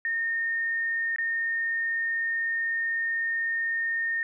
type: tone with dropouts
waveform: sine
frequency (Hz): 1832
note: A#6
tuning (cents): -31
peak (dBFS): -25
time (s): 0.05-4.23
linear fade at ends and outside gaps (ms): 1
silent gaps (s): 1.161-1.184
effects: none